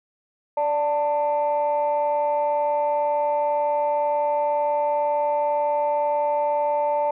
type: tone pair together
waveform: sine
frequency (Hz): 585.5 / 889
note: D5 / A5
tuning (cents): -5 / +18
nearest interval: perfect fifth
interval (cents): 723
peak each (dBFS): -21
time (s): 0.57-7.11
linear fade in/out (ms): 5
effects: tanh soft clip ceiling -14 dBFS